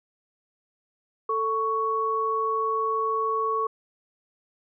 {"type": "tone pair together", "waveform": "sine", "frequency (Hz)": [443.5, 1113.4], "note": ["A4", "C#6"], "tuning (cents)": [14, 7], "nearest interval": "octave + major third", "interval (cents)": 1593, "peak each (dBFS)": [-28, -24], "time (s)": [1.29, 3.67], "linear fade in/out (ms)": 5, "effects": []}